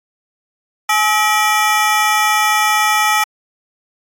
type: ring-modulated tone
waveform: 25% pulse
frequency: 1068 Hz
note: C6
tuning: 35 cents sharp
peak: -5 dBFS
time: 0.89-3.24 s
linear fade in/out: 5 ms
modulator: 220 Hz
effects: AAC 64 kbps